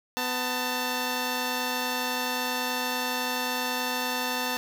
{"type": "tone pair together", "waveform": "10% pulse", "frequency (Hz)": [250, 890.9], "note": ["B3", "A5"], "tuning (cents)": [21, 21], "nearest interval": "octave + minor seventh", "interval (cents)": 2200, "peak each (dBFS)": [-22, -21], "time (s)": [0.17, 4.57], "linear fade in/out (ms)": 0, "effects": []}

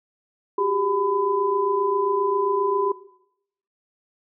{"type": "tone cluster", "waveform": "sine", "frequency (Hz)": [373.2, 400.7, 1004], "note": ["F#4", "G4", "B5"], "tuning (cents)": [15, 38, 28], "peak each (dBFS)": [-27, -22, -23], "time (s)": [0.58, 2.92], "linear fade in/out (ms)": 5, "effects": ["noise-tail reverb RT60 0.8 s tail -20 dB re dry"]}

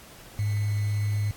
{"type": "tone with sample-and-hold", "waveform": "sine", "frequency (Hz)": 103.83, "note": "G#2", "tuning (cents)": 0, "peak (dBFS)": -23, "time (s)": [0.39, 1.31], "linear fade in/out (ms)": 0, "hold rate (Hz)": 2100, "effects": ["pink hiss -48 dBFS RMS until 1.36 s", "AAC 64 kbps"]}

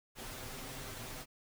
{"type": "noise with comb filter", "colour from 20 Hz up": "pink", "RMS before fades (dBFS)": -45, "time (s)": [0.15, 1.26], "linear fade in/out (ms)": 50, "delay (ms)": 7.8, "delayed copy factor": 0.65, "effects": []}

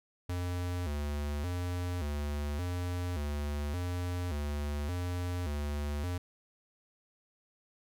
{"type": "tone with vibrato", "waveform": "square", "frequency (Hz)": 80.7, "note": "E2", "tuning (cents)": -36, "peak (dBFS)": -33, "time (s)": [0.29, 6.18], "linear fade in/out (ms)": 5, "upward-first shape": "square", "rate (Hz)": 0.87, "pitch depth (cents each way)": 170, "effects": []}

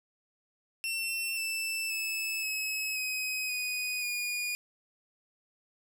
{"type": "tone with pitch steps", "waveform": "sawtooth", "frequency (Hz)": [2701, 2656, 2612, 2569, 2526, 2484, 2443], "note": ["E7", "E7", "E7", "E7", "D#7", "D#7", "D#7"], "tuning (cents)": [42, 12, -17, -45, 26, -3, -32], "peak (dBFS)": -28, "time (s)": [0.84, 4.55], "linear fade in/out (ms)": 0, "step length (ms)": 530, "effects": []}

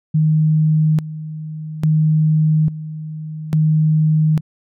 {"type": "tone with tremolo", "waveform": "sine", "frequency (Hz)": 155.56, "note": "D#3", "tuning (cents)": 0, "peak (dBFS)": -11, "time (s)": [0.14, 4.41], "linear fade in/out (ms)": 10, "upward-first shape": "square", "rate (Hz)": 0.59, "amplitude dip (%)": 80, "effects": []}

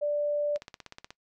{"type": "tone", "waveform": "sine", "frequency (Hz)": 587.3, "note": "D5", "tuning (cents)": 0, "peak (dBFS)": -25, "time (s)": [0.01, 0.58], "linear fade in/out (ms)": 20}
{"type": "click train", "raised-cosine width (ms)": 0.2, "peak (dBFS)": -25, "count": 10, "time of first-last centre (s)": [0.56, 1.105], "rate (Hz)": 16.5}
{"effects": ["noise-tail reverb RT60 0.1 s tail -21 dB re dry"]}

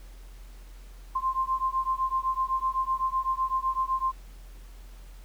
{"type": "beating tone pair", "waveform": "sine", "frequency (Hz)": [1046.5, 1054.4], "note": ["C6", "C6"], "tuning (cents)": [0, 13], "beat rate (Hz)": 7.9, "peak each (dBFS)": -28, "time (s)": [1.15, 4.12], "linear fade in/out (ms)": 10, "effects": ["added 43 Hz sine -43 dBFS peak until 5.24 s", "pink hiss -57 dBFS RMS until 5.24 s"]}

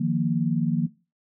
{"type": "chord", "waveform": "sine", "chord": "Eb suspended second", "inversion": "none", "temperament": "equal", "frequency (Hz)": [155.56, 174.61, 233.1], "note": ["Eb3", "F3", "Bb3"], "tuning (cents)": [0, 0, 0], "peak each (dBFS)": -25, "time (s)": [0, 0.87], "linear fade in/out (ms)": 10, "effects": ["noise-tail reverb RT60 0.3 s tail -18 dB re dry"]}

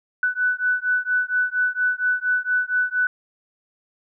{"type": "beating tone pair", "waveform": "sine", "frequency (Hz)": [1490, 1494.3], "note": ["F#6", "F#6"], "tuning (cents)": [12, 17], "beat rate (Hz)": 4.3, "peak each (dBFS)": -22, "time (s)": [0.23, 3.07], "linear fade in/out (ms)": 2, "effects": []}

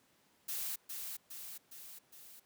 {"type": "noise with echo", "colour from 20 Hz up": "blue", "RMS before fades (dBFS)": -39, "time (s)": [0.48, 0.76], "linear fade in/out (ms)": 10, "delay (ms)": 410, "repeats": 4, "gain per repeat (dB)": -4, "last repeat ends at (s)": 2.4, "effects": ["pink hiss -70 dBFS RMS until 2.45 s", "high-pass 150 Hz 12 dB/octave"]}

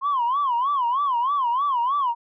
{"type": "tone with vibrato", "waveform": "sine", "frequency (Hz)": 1044, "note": "C6", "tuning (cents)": -4, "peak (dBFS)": -18, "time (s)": [0.01, 2.15], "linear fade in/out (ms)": 50, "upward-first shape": "sine", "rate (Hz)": 3.2, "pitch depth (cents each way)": 190, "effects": ["tanh soft clip ceiling -16 dBFS"]}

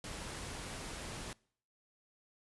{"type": "noise", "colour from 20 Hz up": "pink", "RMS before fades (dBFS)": -44, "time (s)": [0.04, 1.33], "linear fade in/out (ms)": 2, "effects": ["noise-tail reverb RT60 0.6 s tail -25 dB re dry", "resampled to 24000 Hz"]}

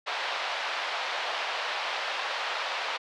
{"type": "band-pass noise", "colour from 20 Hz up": "pink", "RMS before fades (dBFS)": -32, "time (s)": [0.06, 2.98], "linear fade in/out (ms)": 20, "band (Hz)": [640, 4200], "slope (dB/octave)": 24, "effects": []}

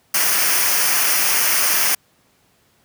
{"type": "noise with comb filter", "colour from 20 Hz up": "white", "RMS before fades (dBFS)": -17, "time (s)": [0.14, 1.95], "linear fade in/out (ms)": 5, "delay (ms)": 0.26, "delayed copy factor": -0.65, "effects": ["pink hiss -59 dBFS RMS until 2.84 s", "high-pass 80 Hz 12 dB/octave"]}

